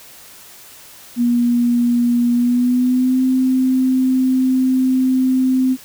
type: tone with pitch glide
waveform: sine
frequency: 240 to 258.7 Hz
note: B3 to C4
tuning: -49 to -19 cents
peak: -12 dBFS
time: 1.16-5.77 s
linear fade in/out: 50 ms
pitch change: +130 cents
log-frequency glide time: 2.33-3.22 s
effects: white hiss -41 dBFS RMS until 5.84 s